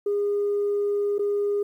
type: tone with dropouts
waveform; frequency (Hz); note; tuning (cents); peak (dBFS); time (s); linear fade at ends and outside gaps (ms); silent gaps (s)
sine; 408.2; G#4; -30; -20; 0.06-1.63; 5; 1.183-1.192
effects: tanh soft clip ceiling -18 dBFS + 10-bit